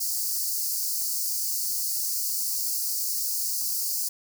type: high-pass noise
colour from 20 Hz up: white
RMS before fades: -28 dBFS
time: 0-4.09 s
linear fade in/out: 10 ms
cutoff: 4400 Hz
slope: 96 dB/octave
effects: none